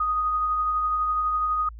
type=tone with tremolo; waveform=sine; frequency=1244.5 Hz; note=D#6; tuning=in tune; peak=-20 dBFS; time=0-1.69 s; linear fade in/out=5 ms; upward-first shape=triangle; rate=12 Hz; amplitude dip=30%; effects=added 56 Hz sine -38 dBFS peak until 1.79 s